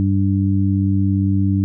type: harmonic tone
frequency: 97.5 Hz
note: G2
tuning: 9 cents flat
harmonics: 1 / 2 / 3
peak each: -16 / -19 / -21 dBFS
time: 0-1.64 s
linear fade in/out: 0 ms
effects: none